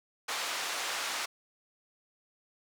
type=band-pass noise; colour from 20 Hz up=pink; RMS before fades=-35 dBFS; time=0.28-1.26 s; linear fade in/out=10 ms; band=890 to 7600 Hz; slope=12 dB/octave; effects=none